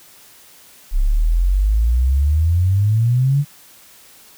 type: exponential sweep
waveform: sine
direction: up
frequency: 32.44 to 147.6 Hz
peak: -12 dBFS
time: 0.91-3.45 s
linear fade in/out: 50 ms
effects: white hiss -46 dBFS RMS until 4.37 s